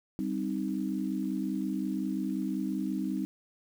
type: chord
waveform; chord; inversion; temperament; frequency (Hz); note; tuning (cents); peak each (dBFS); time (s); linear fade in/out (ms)
sine; C minor; second; equal; 196 / 261.6 / 311.1; G3 / C4 / Eb4; 0 / 0 / 0; -33 / -34 / -34; 0.19-3.25; 0
effects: 9-bit